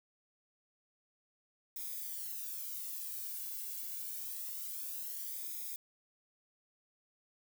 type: noise with flanger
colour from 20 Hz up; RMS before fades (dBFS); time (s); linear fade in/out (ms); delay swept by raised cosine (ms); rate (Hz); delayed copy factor
violet; -42; 1.76-5.76; 2; 0.68 to 1.62; 0.26; -0.75
effects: none